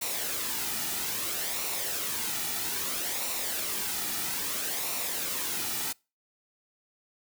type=noise with flanger; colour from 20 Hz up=white; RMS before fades=-32 dBFS; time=0.01-5.93 s; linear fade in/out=10 ms; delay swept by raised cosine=0.61 to 1.91 ms; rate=0.61 Hz; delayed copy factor=-0.5; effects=noise-tail reverb RT60 0.3 s tail -26 dB re dry